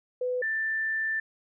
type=tone pair in turn; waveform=sine; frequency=500 / 1773.1 Hz; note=B4 / A6; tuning=+21 / +13 cents; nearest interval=octave + minor seventh; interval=2192 cents; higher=second; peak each=-26 / -26 dBFS; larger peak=neither; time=0.21-0.42 / 0.42-1.2 s; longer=second; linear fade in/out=5 ms; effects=none